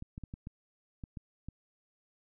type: clicks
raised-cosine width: 5 ms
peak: -29 dBFS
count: 8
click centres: 0.024 / 0.179 / 0.237 / 0.339 / 0.471 / 1.038 / 1.172 / 1.486 s
effects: none